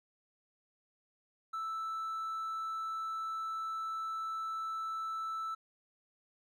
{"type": "tone", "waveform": "triangle", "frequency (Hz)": 1318.5, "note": "E6", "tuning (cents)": 0, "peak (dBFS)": -33, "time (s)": [1.53, 5.55], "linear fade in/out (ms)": 10, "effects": ["tanh soft clip ceiling -29 dBFS"]}